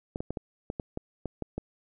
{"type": "clicks", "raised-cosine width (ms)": 2, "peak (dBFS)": -19, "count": 10, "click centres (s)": [0.159, 0.205, 0.306, 0.372, 0.701, 0.798, 0.974, 1.257, 1.423, 1.58], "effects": []}